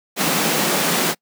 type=high-pass noise; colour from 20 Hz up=pink; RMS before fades=-19 dBFS; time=0.16-1.15 s; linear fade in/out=50 ms; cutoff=150 Hz; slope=96 dB/octave; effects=noise-tail reverb RT60 0.1 s tail -26 dB re dry